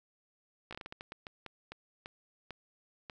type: slowing click train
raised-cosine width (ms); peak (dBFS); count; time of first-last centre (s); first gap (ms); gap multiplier
0.3; -27; 15; 0.71-3.098; 16; 1.32
effects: none